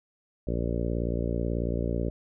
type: harmonic tone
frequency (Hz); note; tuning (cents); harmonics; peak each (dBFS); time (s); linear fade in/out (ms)
58.27; A#1; 0; 1 / 2 / 3 / 4 / 5 / 6 / 7 / 8 / 9 / 10; -30 / -33 / -35 / -36 / -37 / -38 / -38 / -39 / -40 / -40; 0.47-2.1; 5
effects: none